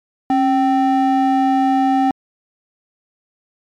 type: ring-modulated tone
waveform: triangle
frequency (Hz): 523.3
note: C5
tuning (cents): 0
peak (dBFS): -7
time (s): 0.3-2.11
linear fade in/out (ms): 2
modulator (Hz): 252
effects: MP3 96 kbps